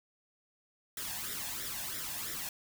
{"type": "noise with flanger", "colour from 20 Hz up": "white", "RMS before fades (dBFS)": -39, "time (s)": [0.97, 2.49], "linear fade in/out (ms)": 2, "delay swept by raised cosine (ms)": [0.54, 1.17], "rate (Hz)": 3, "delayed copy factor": 0.65, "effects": []}